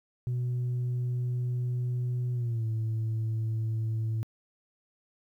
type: tone with pitch glide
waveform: sine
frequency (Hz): 123.47 to 111.28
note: B2 to A2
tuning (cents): 0 to +20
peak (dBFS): -25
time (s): 0.27-4.23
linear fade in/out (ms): 0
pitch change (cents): -180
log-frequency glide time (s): 2.33-2.66
effects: tanh soft clip ceiling -26 dBFS + 11-bit